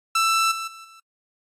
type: tone with level steps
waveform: sawtooth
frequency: 1329 Hz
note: E6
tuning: 14 cents sharp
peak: -14 / -24 / -36 / -42 dBFS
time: 0.15-1 s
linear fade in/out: 5 ms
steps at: 0.51 / 0.67 / 0.84 s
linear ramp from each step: 10 ms
effects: low-pass 11000 Hz 12 dB/octave + AAC 48 kbps